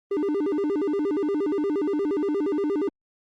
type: tone with vibrato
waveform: triangle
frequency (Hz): 345.9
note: F4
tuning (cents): -17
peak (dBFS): -20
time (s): 0.11-2.89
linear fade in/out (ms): 5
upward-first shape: square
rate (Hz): 8.5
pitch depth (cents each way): 250
effects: Opus 32 kbps